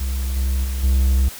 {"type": "tone with level steps", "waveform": "triangle", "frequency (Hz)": 65.41, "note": "C2", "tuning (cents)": 0, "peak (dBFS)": [-18, -15, -19, -11], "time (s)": [0, 1.29], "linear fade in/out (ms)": 10, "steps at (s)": [0.36, 0.64, 0.83], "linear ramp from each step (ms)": 10, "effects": ["white hiss -36 dBFS RMS until 1.39 s"]}